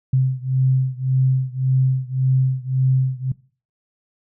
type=beating tone pair; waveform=sine; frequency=130.1 / 131.9 Hz; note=C3 / C3; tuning=-9 / +14 cents; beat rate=1.8 Hz; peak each=-18 / -19 dBFS; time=0.13-3.32 s; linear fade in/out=5 ms; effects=noise-tail reverb RT60 0.4 s tail -21 dB re dry